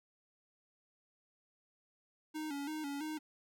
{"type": "tone with vibrato", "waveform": "square", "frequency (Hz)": 295.8, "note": "D4", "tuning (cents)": 13, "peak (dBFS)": -39, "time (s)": [2.34, 3.19], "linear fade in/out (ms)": 20, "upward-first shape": "square", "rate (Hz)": 3, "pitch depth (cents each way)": 80, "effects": []}